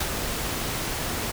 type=noise with ADSR envelope; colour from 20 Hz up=pink; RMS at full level=-25 dBFS; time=0-1.32 s; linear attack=6 ms; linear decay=50 ms; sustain=-4 dB; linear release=16 ms; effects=none